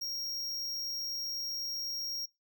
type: tone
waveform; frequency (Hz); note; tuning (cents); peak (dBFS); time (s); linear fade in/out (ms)
square; 5588; F8; 0; -35; 0.01-2.26; 10
effects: noise-tail reverb RT60 0.2 s tail -23 dB re dry